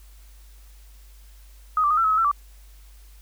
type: tone with pitch steps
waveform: sine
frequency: 1255 / 1171 / 1243 / 1344 / 1286 / 1279 / 1340 / 1161 Hz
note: D#6 / D6 / D#6 / E6 / E6 / D#6 / E6 / D6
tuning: +15 / -5 / -2 / +33 / -43 / +47 / +28 / -20 cents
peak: -17 dBFS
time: 1.77-2.314 s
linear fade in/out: 2 ms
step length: 68 ms
effects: added 50 Hz sine -45 dBFS peak until 3.21 s + white hiss -57 dBFS RMS until 3.21 s